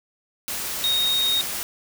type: tone in noise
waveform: sine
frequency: 3729 Hz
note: A#7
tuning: in tune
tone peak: -19 dBFS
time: 0.84-1.41 s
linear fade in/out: 0 ms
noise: white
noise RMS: -29 dBFS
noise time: 0.48-1.63 s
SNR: +7 dB
effects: none